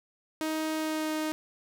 sawtooth tone with pitch glide, 314 to 310.6 Hz, D#4 to D#4, +16 to -3 cents, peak -25 dBFS, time 0.41-1.32 s, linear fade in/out 0 ms, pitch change -19 cents, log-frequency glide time 0.75-1.12 s, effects none

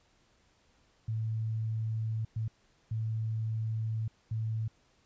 sine tone bursts at uneven times, 110.9 Hz, A2, 14 cents sharp, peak -30 dBFS, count 4, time 1.08-2.25 / 2.36-2.48 / 2.91-4.08 / 4.31-4.68 s, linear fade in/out 5 ms, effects pink hiss -68 dBFS RMS until 5.05 s + resampled to 16000 Hz

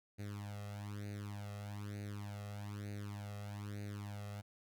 sawtooth tone with flanger, 102.5 Hz, G#2, 22 cents flat, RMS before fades -45 dBFS, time 0.18-4.42 s, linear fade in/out 20 ms, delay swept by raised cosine 0.46 to 1.56 ms, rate 1.1 Hz, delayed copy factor +0.85, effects none

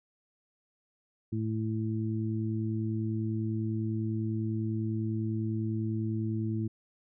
harmonic tone, 110 Hz, A2, in tune, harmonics 1 / 2 / 3, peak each -31 / -34 / -36 dBFS, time 1.32-6.68 s, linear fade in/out 10 ms, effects none

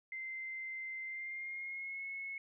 sine tone with pitch glide, 2079 to 2187 Hz, C7 to C#7, -12 to -24 cents, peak -40 dBFS, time 0.12-2.38 s, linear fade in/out 2 ms, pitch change +88 cents, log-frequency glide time 1.04-2.05 s, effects none

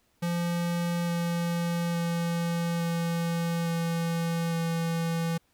square tone with pitch steps, 172.1 / 170.91 / 169.73 / 168.56 / 167.39 / 166.24 Hz, F3 / F3 / F3 / E3 / E3 / E3, -25 / -37 / -49 / +39 / +27 / +15 cents, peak -27 dBFS, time 0.22-5.38 s, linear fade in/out 10 ms, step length 860 ms, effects pink hiss -69 dBFS RMS until 5.53 s

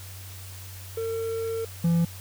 triangle tone pair in turn, 452.7 / 168.74 Hz, A4 / E3, +49 / +41 cents, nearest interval octave + perfect fourth, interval 1708 cents, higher first, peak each -25 / -17 dBFS, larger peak second, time 0.97-1.65 / 1.84-2.05 s, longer first, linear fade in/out 5 ms, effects added 94 Hz sine -40 dBFS peak until 2.2 s + white hiss -45 dBFS RMS until 2.2 s

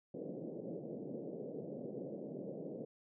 white band-pass noise, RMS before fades -45 dBFS, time 0.14-2.85 s, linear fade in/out 5 ms, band 140 to 560 Hz, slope 48 dB/octave, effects none

